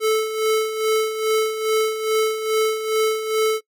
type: tone with tremolo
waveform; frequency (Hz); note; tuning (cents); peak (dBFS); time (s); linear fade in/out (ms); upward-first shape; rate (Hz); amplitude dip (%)
square; 437; A4; -12; -16; 0-3.61; 50; sine; 2.4; 65
effects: noise-tail reverb RT60 0.1 s tail -23 dB re dry